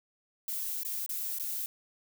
violet noise with dropouts, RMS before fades -35 dBFS, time 0.48-1.66 s, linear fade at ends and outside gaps 1 ms, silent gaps 0.833-0.849 / 1.062-1.092 / 1.386-1.397 s, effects none

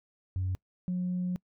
sine tone pair in turn, 92.9 / 180.41 Hz, F#2 / F#3, +7 / -43 cents, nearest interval major seventh, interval 1150 cents, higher second, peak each -27 dBFS, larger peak neither, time 0.36-0.55 / 0.88-1.36 s, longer second, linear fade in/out 0 ms, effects noise-tail reverb RT60 0.1 s tail -25 dB re dry + tanh soft clip ceiling -25 dBFS

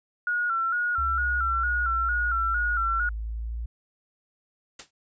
sine tone with vibrato, 1396.9 Hz, F6, in tune, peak -23 dBFS, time 0.27-3.09 s, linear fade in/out 2 ms, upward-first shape square, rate 2.2 Hz, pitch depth 58 cents each way
sine exponential two-way sweep, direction down then up, 67 to 52.8 to 58 Hz, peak -29 dBFS, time 0.98-3.66 s, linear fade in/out 5 ms, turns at 2.94 s
white noise with exponential decay, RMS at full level -34 dBFS, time 4.79-4.91 s, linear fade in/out 5 ms, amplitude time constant 24 ms
effects resampled to 16000 Hz

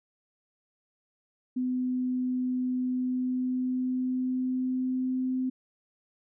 sine tone with pitch glide, 252.9 to 257.3 Hz, B3 to C4, +41 to -29 cents, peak -26 dBFS, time 1.56-5.5 s, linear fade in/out 10 ms, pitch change +30 cents, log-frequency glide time 2.86-5.37 s, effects none

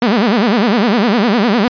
sawtooth tone with vibrato, 220 Hz, A3, in tune, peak -6 dBFS, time 0.02-1.68 s, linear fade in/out 2 ms, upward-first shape sine, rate 9.9 Hz, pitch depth 230 cents each way, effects resampled to 11025 Hz

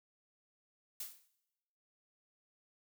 blue noise with exponential decay, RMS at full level -39 dBFS, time 1-1.28 s, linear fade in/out 5 ms, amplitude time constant 60 ms, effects noise-tail reverb RT60 1.0 s tail -20 dB re dry

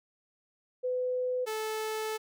sine / sawtooth tone pair in turn, 503 / 435.7 Hz, B4 / A4, +32 / -17 cents, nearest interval major second, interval 249 cents, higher first, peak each -28 dBFS, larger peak neither, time 0.83-1.46 / 1.46-2.18 s, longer second, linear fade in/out 20 ms, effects none

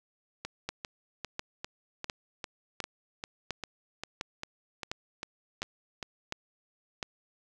two click trains, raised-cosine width 0.2 ms, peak -19 / -16 dBFS, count 15 / 10, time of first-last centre 0.45-6.028 / 0.69-7.028 s, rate 2.51 / 1.42 Hz, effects none

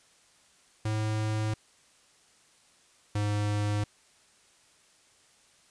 square tone pair in turn, 108.2 / 103.97 Hz, A2 / G#2, -29 / +2 cents, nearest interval minor second, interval 69 cents, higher first, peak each -28 / -27 dBFS, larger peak second, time 0.85-1.54 / 3.15-3.84 s, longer neither, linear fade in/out 5 ms, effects white hiss -62 dBFS RMS until 5.7 s + resampled to 22050 Hz

